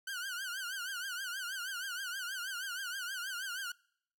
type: tone with vibrato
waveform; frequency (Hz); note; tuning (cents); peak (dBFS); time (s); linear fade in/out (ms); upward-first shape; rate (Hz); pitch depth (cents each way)
sawtooth; 1500; F#6; +23; -34; 0.07-3.72; 5; triangle; 6.3; 150
effects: noise-tail reverb RT60 0.7 s tail -26 dB re dry